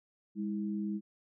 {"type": "tone pair together", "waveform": "sine", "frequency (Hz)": [204.1, 323.6], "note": ["G#3", "E4"], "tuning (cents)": [-30, -32], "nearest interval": "minor sixth", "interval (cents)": 798, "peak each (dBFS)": [-33, -39], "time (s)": [0.35, 1.01], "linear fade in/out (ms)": 50, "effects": []}